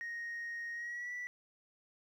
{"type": "tone with pitch glide", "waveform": "sine", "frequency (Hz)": [1868, 1962], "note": ["A#6", "B6"], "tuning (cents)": [3, -12], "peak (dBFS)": -37, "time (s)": [0.01, 1.27], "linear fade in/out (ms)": 0, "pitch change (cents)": 85, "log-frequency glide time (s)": [0.73, 1.13], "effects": ["tanh soft clip ceiling -37 dBFS", "12-bit"]}